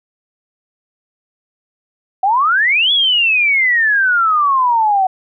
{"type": "exponential two-way sweep", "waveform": "sine", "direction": "up then down", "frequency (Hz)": [740, 3437, 740], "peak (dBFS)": -10, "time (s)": [2.23, 5.07], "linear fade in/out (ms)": 5, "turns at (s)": 2.92, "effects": []}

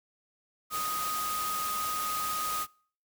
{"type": "tone in noise", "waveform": "sine", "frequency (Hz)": 1247, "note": "D#6", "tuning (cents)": 3, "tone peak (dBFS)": -31, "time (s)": [0.7, 2.67], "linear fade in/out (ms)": 50, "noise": "white", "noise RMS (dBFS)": -36, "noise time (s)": [0.7, 2.67], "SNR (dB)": 2, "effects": ["noise-tail reverb RT60 0.5 s tail -26 dB re dry"]}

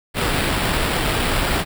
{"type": "noise with sample-and-hold", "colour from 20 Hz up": "pink", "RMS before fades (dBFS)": -20, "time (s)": [0.14, 1.65], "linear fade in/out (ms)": 50, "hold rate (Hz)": 6300, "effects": []}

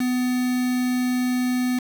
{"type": "tone with quantisation", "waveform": "triangle", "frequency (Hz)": 250.4, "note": "B3", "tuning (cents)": 24, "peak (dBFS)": -18, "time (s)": [0, 1.79], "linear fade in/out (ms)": 5, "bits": 5, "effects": []}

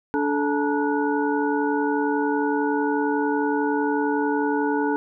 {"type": "tone cluster", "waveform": "sine", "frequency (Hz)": [289.1, 434, 867, 938, 1468], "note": ["D4", "A4", "A5", "A#5", "F#6"], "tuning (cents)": [-27, -24, -26, 11, -14], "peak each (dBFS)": [-23, -25, -28, -31, -30], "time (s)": [0.14, 4.96], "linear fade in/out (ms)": 0, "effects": []}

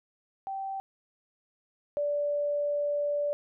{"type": "tone pair in turn", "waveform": "sine", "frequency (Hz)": [777, 582.1], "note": ["G5", "D5"], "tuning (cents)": [-16, -15], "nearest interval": "perfect fourth", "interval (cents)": 499, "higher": "first", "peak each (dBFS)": [-32, -26], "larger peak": "second", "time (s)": [[0.47, 0.8], [1.97, 3.33]], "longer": "second", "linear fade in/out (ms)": 0, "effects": []}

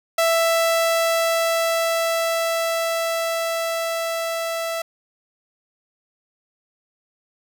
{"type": "tone with level ramp", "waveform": "sawtooth", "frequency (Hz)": 662, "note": "E5", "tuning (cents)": 7, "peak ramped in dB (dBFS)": [-12, -20], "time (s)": [0.18, 4.82], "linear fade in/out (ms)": 5, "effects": []}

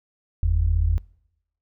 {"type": "tone pair together", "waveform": "sine", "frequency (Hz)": [46.38, 82], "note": ["F#1", "E2"], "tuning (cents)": [5, -9], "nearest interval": "minor seventh", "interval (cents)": 986, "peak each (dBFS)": -20, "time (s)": [0.43, 0.98], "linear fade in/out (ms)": 0, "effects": ["noise-tail reverb RT60 0.8 s tail -24 dB re dry"]}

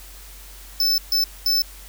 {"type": "tone bursts at uneven times", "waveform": "square", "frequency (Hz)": 5274, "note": "E8", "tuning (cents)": 0, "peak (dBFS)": -17, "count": 3, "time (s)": [[0.8, 0.98], [1.12, 1.24], [1.46, 1.62]], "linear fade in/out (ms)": 2, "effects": ["added 47 Hz sine -41 dBFS peak until 1.88 s", "white hiss -44 dBFS RMS until 1.88 s"]}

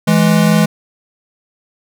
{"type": "tone pair together", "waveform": "square", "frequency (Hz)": [165.48, 210], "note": ["E3", "G#3"], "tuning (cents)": [7, 19], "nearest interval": "major third", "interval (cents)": 412, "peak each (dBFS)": -12, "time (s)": [0.07, 0.66], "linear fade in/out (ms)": 10, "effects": []}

